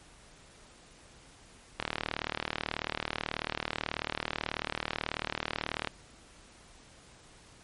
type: click train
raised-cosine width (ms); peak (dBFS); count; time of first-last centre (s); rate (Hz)
0.3; -14; 157; 1.8-5.873; 38.3
effects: pink hiss -56 dBFS RMS until 7.63 s + MP3 48 kbps